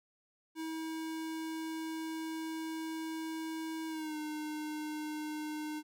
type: tone with pitch glide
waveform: square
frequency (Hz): 320.8 to 304.7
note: E4 to D#4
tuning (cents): -47 to -36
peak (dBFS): -38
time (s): 0.55-5.83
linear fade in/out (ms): 50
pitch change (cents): -89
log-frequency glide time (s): 3.88-4.17
effects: none